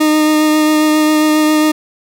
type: tone with vibrato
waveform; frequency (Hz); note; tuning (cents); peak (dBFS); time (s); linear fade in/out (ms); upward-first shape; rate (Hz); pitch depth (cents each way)
40% pulse; 307; D#4; -23; -8; 0-1.72; 10; triangle; 7.4; 14
effects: none